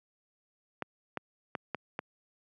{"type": "clicks", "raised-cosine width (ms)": 0.5, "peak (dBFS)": -18, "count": 5, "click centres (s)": [0.823, 1.173, 1.552, 1.747, 1.991], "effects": ["high-pass 150 Hz 12 dB/octave"]}